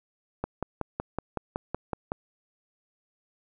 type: click train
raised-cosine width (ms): 1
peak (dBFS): -15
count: 10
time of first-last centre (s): 0.44-2.119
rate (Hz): 5.36
effects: none